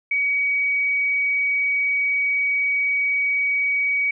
sine tone, 2262 Hz, C#7, 34 cents sharp, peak -18 dBFS, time 0.11-4.11 s, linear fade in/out 5 ms, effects none

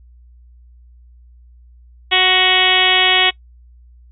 harmonic tone with a mistuned harmonic, 370 Hz, F#4, in tune, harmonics 1 / 2 / 3 / 4 / 5 / 6 / 7 / 8 / 9 / 10, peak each -24 / -20 / -24 / -27 / -20 / -18 / -21 / -17 / -16 / -24 dBFS, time 2.11-3.31 s, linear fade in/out 20 ms, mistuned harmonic 5, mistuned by +19 cents, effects noise-tail reverb RT60 0.1 s tail -23 dB re dry + added 60 Hz sine -42 dBFS peak until 4.11 s

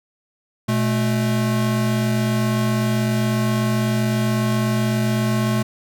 square tone pair together, 120.56 / 216.8 Hz, B2 / A3, -41 / -25 cents, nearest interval minor seventh, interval 1016 cents, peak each -21 dBFS, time 0.68-5.63 s, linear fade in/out 10 ms, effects none

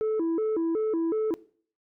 sine tone with vibrato, 379.2 Hz, F#4, 43 cents sharp, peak -21 dBFS, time 0.01-1.34 s, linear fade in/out 0 ms, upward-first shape square, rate 2.7 Hz, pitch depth 240 cents each way, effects noise-tail reverb RT60 0.5 s tail -22 dB re dry + tanh soft clip ceiling -23 dBFS

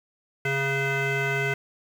sine tone with frequency modulation, 960 Hz, B5, 49 cents flat, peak -20 dBFS, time 0.45-1.54 s, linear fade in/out 5 ms, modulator 549 Hz, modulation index 2.7, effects tanh soft clip ceiling -22 dBFS + 8-bit

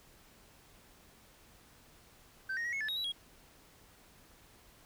sine tone with pitch steps, 1551 / 1864 / 1910 / 2185 / 1737 / 3785 / 3914 / 3295 Hz, G6 / A#6 / A#6 / C#7 / A6 / A#7 / B7 / G#7, -19 / -1 / +42 / -26 / -23 / +26 / -16 / -14 cents, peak -31 dBFS, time 2.49-3.122 s, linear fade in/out 10 ms, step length 79 ms, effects tanh soft clip ceiling -33 dBFS + pink hiss -61 dBFS RMS until 4.85 s

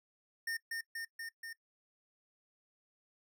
square tone with echo, 1823 Hz, A#6, 39 cents flat, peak -36 dBFS, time 0.47-0.57 s, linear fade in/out 5 ms, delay 240 ms, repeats 4, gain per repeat -2 dB, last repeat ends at 1.53 s, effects noise-tail reverb RT60 0.1 s tail -21 dB re dry

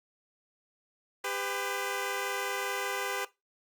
10% pulse tone pair together, 398.4 / 504.3 Hz, G4 / B4, +28 / +36 cents, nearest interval major third, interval 408 cents, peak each -26 dBFS, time 1.24-3.25 s, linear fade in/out 5 ms, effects noise-tail reverb RT60 0.2 s tail -17 dB re dry + Opus 48 kbps

